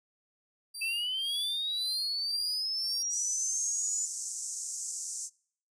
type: tone with tremolo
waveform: 25% pulse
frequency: 4709 Hz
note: D8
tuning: 4 cents sharp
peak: -32 dBFS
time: 0.74-3.03 s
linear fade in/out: 10 ms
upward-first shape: sine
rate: 1.9 Hz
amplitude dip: 85%
type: linear sweep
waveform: sine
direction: up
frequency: 2615 to 7040 Hz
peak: -30 dBFS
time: 0.81-4.06 s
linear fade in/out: 10 ms
type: band-pass noise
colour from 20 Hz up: white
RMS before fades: -38 dBFS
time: 3.09-5.3 s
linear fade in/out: 50 ms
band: 6000 to 8300 Hz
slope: 48 dB/octave
effects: noise-tail reverb RT60 0.6 s tail -26 dB re dry